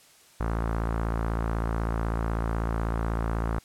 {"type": "tone with low-pass filter", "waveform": "sawtooth", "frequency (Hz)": 56.1, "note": "A1", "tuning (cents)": 34, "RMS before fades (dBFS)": -28, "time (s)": [0.4, 3.59], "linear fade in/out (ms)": 5, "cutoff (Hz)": 1300, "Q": 2, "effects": ["white hiss -56 dBFS RMS until 3.64 s", "low-pass 11000 Hz 12 dB/octave"]}